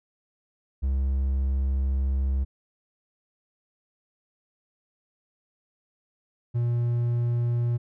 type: tone pair in turn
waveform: triangle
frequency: 67 / 119.38 Hz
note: C2 / A#2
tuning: +42 / +42 cents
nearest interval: minor seventh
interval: 1000 cents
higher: second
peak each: -20 dBFS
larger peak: neither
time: 0.82-2.45 / 6.54-7.78 s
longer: first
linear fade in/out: 20 ms
effects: none